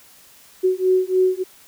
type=beating tone pair; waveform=sine; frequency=370 / 373.4 Hz; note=F#4 / F#4; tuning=0 / +16 cents; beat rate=3.4 Hz; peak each=-18 dBFS; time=0.63-1.44 s; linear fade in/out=20 ms; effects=white hiss -49 dBFS RMS until 1.67 s

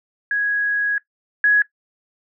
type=tone pair in turn; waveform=sine; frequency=1661.2 / 1673.7 Hz; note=G#6 / G#6; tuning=0 / +13 cents; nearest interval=unison; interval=13 cents; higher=second; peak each=-17 / -11 dBFS; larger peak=second; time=0.31-0.98 / 1.44-1.62 s; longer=first; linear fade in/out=2 ms; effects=noise-tail reverb RT60 0.1 s tail -18 dB re dry

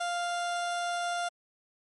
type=tone; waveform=30% pulse; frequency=698.5 Hz; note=F5; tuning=in tune; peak=-27 dBFS; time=0-1.29 s; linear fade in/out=10 ms; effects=MP3 48 kbps

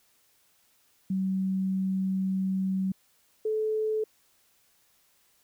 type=tone pair in turn; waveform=sine; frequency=190 / 433.9 Hz; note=F#3 / A4; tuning=+46 / -24 cents; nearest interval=octave + major second; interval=1430 cents; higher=second; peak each=-25 dBFS; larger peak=neither; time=1.1-2.92 / 3.45-4.04 s; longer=first; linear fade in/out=5 ms; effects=white hiss -66 dBFS RMS until 5.43 s

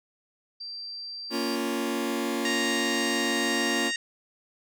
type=tone; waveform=sine; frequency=4699 Hz; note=D8; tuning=in tune; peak=-35 dBFS; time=0.6-1.56 s; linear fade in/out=10 ms
type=chord; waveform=sawtooth; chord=Bb minor; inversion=none; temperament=just; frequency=233.1 / 279.7 / 349.6 Hz; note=Bb3 / Db4 / F4; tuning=0 / +16 / +2 cents; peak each=-27 dBFS; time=1.3-3.92 s; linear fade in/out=50 ms
type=harmonic tone; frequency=932 Hz; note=A#5; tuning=1 cent flat; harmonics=2 / 3 / 4 / 5 / 6 / 7 / 8 / 9; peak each=-30 / -34 / -36 / -38 / -40 / -41 / -42 / -43 dBFS; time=2.45-3.96 s; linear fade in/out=2 ms
effects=none

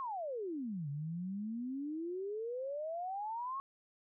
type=exponential two-way sweep; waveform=sine; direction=down then up; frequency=1108.7 to 139.2 to 1108.7 Hz; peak=-37 dBFS; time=0-3.6 s; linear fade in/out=0 ms; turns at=0.89 s; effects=none

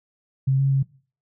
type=tone with pitch steps; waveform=sine; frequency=134 / 136.7 / 135.7 Hz; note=C3 / C#3 / C#3; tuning=+42 / -24 / -36 cents; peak=-16 dBFS; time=0.47-0.83 s; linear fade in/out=10 ms; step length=120 ms; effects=noise-tail reverb RT60 0.4 s tail -20 dB re dry

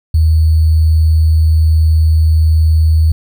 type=tone with sample-and-hold; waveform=sine; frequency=79.4 Hz; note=D#2; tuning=36 cents sharp; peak=-6 dBFS; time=0.14-3.12 s; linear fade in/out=5 ms; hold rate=4410 Hz; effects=none

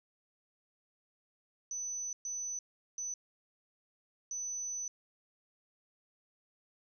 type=tone bursts at uneven times; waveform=sine; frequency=6000 Hz; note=F#8; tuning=23 cents sharp; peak=-36 dBFS; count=4; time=1.71-2.13 / 2.25-2.59 / 2.98-3.14 / 4.31-4.88 s; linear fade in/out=2 ms; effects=none

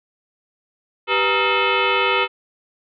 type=tone with frequency modulation; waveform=sine; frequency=830.6 Hz; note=G#5; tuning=in tune; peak=-15 dBFS; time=1.07-2.28 s; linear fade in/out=50 ms; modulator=441 Hz; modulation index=5.2; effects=none

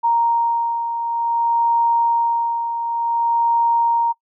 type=beating tone pair; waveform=sine; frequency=932.3 / 932.85 Hz; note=A#5 / A#5; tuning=0 / +1 cents; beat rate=0.55 Hz; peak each=-16 / -24 dBFS; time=0.03-4.13 s; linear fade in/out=20 ms; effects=noise-tail reverb RT60 0.1 s tail -23 dB re dry

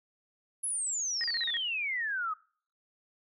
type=exponential sweep; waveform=sine; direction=down; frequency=10800 to 1230 Hz; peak=-30 dBFS; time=0.63-2.34 s; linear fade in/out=10 ms
type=tone bursts; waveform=sine; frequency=1864.7 Hz; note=A#6; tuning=in tune; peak=-32 dBFS; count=6; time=1.21-1.569 s; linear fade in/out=0 ms; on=29 ms; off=37 ms
effects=noise-tail reverb RT60 0.5 s tail -24 dB re dry

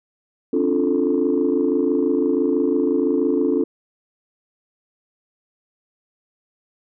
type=chord; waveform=sine; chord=D minor seventh; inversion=third; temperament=equal with one note detuned; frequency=267.7 / 293.7 / 349.2 / 440 Hz; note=C4 / D4 / F4 / A4; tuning=+40 / 0 / 0 / 0 cents; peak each=-21 dBFS; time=0.53-3.64 s; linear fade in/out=5 ms; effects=tanh soft clip ceiling -9 dBFS

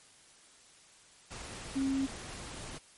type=tone in noise; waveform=sine; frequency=270 Hz; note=C#4; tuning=45 cents flat; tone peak=-28 dBFS; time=1.75-2.07 s; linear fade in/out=20 ms; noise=pink; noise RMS=-44 dBFS; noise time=1.3-2.79 s; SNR=+13 dB; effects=white hiss -59 dBFS RMS until 2.97 s + MP3 48 kbps

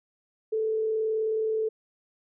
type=tone with frequency modulation; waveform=sine; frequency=438.9 Hz; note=A4; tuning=4 cents flat; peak=-24 dBFS; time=0.52-1.69 s; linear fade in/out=10 ms; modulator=38.8 Hz; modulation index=0.22; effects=none

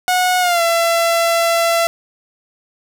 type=tone with pitch glide; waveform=sawtooth; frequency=730 to 673.3 Hz; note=F#5 to E5; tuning=-24 to +36 cents; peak=-9 dBFS; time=0.08-1.87 s; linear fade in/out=0 ms; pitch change=-140 cents; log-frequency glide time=0.4-0.62 s; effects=none

